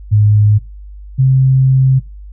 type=tone pair in turn; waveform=sine; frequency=104.9 / 132.17 Hz; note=G#2 / C3; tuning=+18 / +18 cents; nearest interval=major third; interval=400 cents; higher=second; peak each=-6 dBFS; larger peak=neither; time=0.11-0.59 / 1.18-2 s; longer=second; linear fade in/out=20 ms; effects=noise-tail reverb RT60 0.2 s tail -20 dB re dry + added 50 Hz sine -29 dBFS peak until 2.32 s